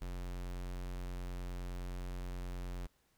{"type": "tone", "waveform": "square", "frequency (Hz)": 44.8, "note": "F1", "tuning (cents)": 45, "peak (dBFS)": -40, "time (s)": [0.01, 2.87], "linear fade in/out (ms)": 10, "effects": ["pink hiss -74 dBFS RMS until 3.17 s"]}